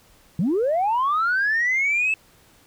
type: linear sweep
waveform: sine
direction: up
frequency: 146.83 to 2637 Hz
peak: -17 dBFS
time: 0.39-2.14 s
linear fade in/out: 2 ms
effects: tanh soft clip ceiling -15 dBFS + pink hiss -55 dBFS RMS until 2.66 s